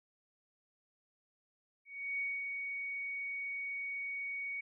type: tone with ADSR envelope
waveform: sine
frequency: 2238 Hz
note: C#7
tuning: 16 cents sharp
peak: -33 dBFS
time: 1.85-4.61 s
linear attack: 340 ms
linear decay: 230 ms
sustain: -4 dB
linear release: 9 ms
effects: none